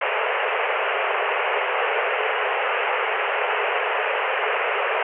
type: band-pass noise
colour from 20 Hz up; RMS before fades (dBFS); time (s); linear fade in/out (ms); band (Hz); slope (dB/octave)
pink; -23; 0.01-5.03; 5; 410 to 2900; 96
effects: none